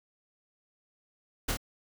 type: noise with echo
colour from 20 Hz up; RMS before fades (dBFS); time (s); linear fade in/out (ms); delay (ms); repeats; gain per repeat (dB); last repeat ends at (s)
pink; -29; 1.48-1.52; 10; 26; 2; -3; 1.572
effects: none